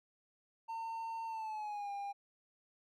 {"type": "tone with pitch glide", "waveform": "triangle", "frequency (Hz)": [907, 803.4], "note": ["A#5", "G5"], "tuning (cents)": [-48, 42], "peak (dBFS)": -37, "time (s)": [0.68, 2.13], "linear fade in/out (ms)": 20, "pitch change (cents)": -210, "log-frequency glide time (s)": [1.27, 1.91], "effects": []}